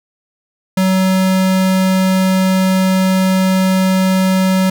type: tone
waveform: square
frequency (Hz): 188.2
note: F#3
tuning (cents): +30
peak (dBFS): -11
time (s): 0.77-4.7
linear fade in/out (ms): 5
effects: none